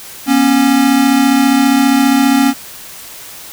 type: tone pair together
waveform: square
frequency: 240 / 274.9 Hz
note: B3 / C#4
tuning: -49 / -14 cents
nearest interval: major second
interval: 235 cents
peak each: -14 / -10 dBFS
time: 0.26-2.54 s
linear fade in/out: 50 ms
effects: white hiss -32 dBFS RMS until 3.52 s